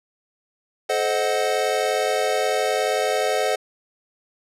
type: chord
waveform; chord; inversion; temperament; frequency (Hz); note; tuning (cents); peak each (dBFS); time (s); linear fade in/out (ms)
square; A diminished seventh; none; equal with one note detuned; 431.9 / 523.3 / 622.3 / 740; A4 / C5 / Eb5 / Gb5; -32 / 0 / 0 / 0; -26; 0.89-3.56; 10
effects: low-pass 11000 Hz 12 dB/octave